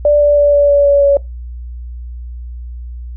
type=tone with pitch steps; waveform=sine; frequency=587.3 / 583.2 / 579.2 / 575.2 / 571.2 / 567.3 / 563.4 Hz; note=D5 / D5 / D5 / D5 / D5 / C#5 / C#5; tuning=0 / -12 / -24 / -36 / -48 / +40 / +28 cents; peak=-6 dBFS; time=0.05-1.17 s; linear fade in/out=2 ms; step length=160 ms; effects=noise-tail reverb RT60 0.2 s tail -23 dB re dry + added 60 Hz sine -24 dBFS peak until 3.16 s